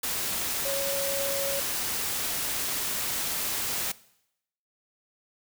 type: tone in noise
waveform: sine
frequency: 554.4 Hz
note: C#5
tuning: in tune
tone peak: -30 dBFS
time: 0.65-1.6 s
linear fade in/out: 5 ms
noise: white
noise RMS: -30 dBFS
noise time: 0.03-3.92 s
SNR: -3 dB
effects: noise-tail reverb RT60 0.8 s tail -20 dB re dry